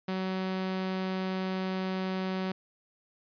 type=tone; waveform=sawtooth; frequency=187.9 Hz; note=F#3; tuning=27 cents sharp; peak=-26 dBFS; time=0.08-2.52 s; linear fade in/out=5 ms; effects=resampled to 11025 Hz